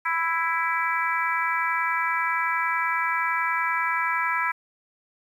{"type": "harmonic tone", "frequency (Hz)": 330.6, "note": "E4", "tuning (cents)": 5, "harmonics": [3, 4, 5, 6, 7], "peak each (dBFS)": [-27, -28, -29, -30, -30], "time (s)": [0.05, 4.52], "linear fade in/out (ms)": 10, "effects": ["9-bit"]}